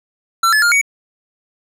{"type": "tone with pitch steps", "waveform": "square", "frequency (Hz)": [1349, 1723, 1410, 2245], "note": ["E6", "A6", "F6", "C#7"], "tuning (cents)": [40, -37, 16, 21], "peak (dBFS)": -11, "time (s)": [0.43, 0.814], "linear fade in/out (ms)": 5, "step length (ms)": 96, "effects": ["low-pass 12000 Hz 12 dB/octave"]}